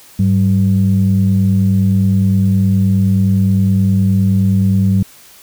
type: tone pair together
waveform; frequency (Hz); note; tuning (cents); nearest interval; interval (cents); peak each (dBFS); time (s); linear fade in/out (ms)
sine; 101.3 / 190.93; G#2 / G3; -43 / -45; major seventh; 1098; -11; 0.19-5.03; 5
effects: tanh soft clip ceiling -3 dBFS + white hiss -42 dBFS RMS until 5.42 s